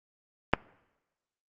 click, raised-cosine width 0.5 ms, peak -4 dBFS, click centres 0.536 s, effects noise-tail reverb RT60 1.0 s tail -23 dB re dry + Opus 32 kbps

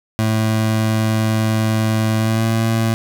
25% pulse tone with pitch glide, 110 to 112.83 Hz, A2 to A2, 0 to +44 cents, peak -11 dBFS, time 0.19-2.94 s, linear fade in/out 0 ms, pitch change +44 cents, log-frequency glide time 2.18-2.45 s, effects none

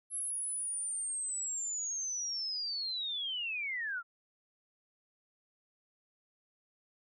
sine linear sweep, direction down, 11040 to 1328 Hz, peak -34 dBFS, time 0.1-4.03 s, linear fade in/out 50 ms, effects none

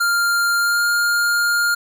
square tone with pitch glide, 1396.9 to 1409.9 Hz, F6 to F6, 0 to +16 cents, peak -16 dBFS, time 0-1.75 s, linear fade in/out 10 ms, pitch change +16 cents, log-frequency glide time 0.59-0.85 s, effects none

